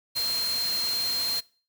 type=tone in noise; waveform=sine; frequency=4186 Hz; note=C8; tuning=in tune; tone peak=-25 dBFS; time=0.15-1.41 s; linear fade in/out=20 ms; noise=white; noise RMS=-34 dBFS; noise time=0.15-1.41 s; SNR=+6 dB; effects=noise-tail reverb RT60 0.4 s tail -23 dB re dry